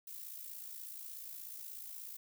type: noise with amplitude modulation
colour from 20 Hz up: violet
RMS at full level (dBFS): -45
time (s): 0.07-2.17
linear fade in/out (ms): 5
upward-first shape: sine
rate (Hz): 56.6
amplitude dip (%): 55
effects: none